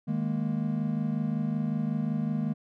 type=chord; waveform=triangle; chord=D# suspended fourth; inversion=none; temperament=equal; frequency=155.56 / 207.7 / 233.1 Hz; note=D#3 / G#3 / A#3; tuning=0 / 0 / 0 cents; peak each=-29 dBFS; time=0.07-2.54 s; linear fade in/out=20 ms; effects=none